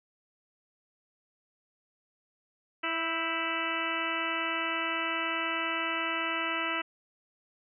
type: harmonic tone with a mistuned harmonic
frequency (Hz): 329.6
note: E4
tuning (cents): 0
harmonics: 1 / 2 / 3 / 4 / 5 / 6 / 7 / 8 / 9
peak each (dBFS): -39 / -40 / -39 / -35 / -40 / -36 / -40 / -36 / -39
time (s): 2.83-6.82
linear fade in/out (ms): 10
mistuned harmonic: 5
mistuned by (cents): -69
effects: none